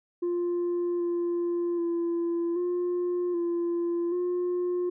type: tone with pitch steps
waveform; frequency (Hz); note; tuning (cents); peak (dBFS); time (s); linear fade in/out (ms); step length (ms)
sine; 349.6 / 346.1 / 340.2 / 354.4 / 343.2 / 356.3; F4 / F4 / F4 / F4 / F4 / F4; +2 / -16 / -45 / +25 / -30 / +35; -23; 0.22-4.9; 10; 780
effects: tanh soft clip ceiling -24 dBFS